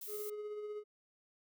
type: noise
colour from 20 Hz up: violet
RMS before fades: -46 dBFS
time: 0.01-0.3 s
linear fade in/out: 5 ms
type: tone with tremolo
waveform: triangle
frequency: 420 Hz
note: G#4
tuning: 19 cents sharp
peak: -37 dBFS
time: 0.07-0.84 s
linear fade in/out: 50 ms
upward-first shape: sine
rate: 16 Hz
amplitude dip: 35%
effects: none